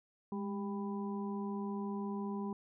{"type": "harmonic tone with a mistuned harmonic", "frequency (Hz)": 198.4, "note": "G3", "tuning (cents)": 21, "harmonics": [1, 2, 4, 5], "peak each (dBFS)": [-37, -43, -50, -47], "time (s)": [0.32, 2.53], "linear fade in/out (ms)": 2, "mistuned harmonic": 1, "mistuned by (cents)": 53, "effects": []}